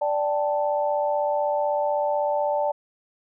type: chord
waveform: sine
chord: D suspended fourth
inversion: none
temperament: equal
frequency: 587.3 / 784 / 880 Hz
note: D5 / G5 / A5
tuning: 0 / 0 / 0 cents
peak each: -23 / -29 / -26 dBFS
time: 0.01-2.72 s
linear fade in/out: 10 ms
effects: none